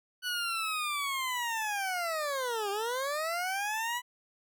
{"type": "linear two-way sweep", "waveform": "20% pulse", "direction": "down then up", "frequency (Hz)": [1492, 392, 993], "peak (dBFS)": -26, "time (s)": [0.22, 4.02], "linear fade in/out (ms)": 50, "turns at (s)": 2.7, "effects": []}